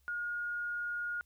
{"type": "tone", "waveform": "sine", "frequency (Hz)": 1431, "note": "F6", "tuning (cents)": 42, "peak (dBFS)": -34, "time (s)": [0.08, 1.21], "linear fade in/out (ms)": 0, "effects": ["added 68 Hz sine -67 dBFS peak until 1.25 s", "white hiss -75 dBFS RMS until 1.25 s"]}